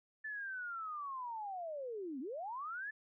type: linear two-way sweep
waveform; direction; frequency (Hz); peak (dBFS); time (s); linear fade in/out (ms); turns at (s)
sine; down then up; 1760 to 244.5 to 1760; -40; 0.24-2.91; 10; 2.2
effects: none